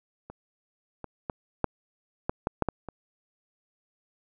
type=clicks; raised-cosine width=1 ms; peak=-27 / -23 / -17 / -9 / -12 / -12 / -9 / -12 / -23 dBFS; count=9; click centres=0.3 / 1.043 / 1.298 / 1.643 / 2.295 / 2.471 / 2.623 / 2.687 / 2.887 s; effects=none